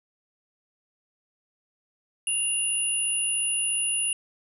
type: tone pair together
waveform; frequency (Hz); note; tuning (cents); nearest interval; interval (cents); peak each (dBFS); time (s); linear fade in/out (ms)
sine; 2794 / 9957; F7 / D#9; 0 / 0; octave + minor seventh; 2200; -28 / -25; 2.27-4.13; 2
effects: none